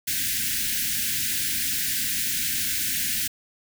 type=band-stop noise; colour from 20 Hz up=white; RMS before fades=-26 dBFS; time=0.07-3.28 s; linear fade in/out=10 ms; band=310 to 1500 Hz; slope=96 dB/octave; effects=none